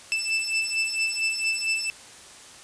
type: beating tone pair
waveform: sawtooth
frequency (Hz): 2643 / 2647.4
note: E7 / E7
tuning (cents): +4 / +7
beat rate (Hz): 4.4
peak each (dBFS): -23 / -24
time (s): 0.12-1.9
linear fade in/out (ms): 0
effects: white hiss -46 dBFS RMS until 2.63 s + resampled to 22050 Hz